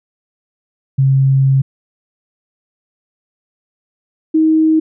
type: tone pair in turn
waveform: sine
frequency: 134.9 / 316.2 Hz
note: C#3 / D#4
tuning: -47 / +28 cents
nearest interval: octave + minor third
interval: 1475 cents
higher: second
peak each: -8 dBFS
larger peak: neither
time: 0.98-1.62 / 4.34-4.8 s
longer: first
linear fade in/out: 10 ms
effects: none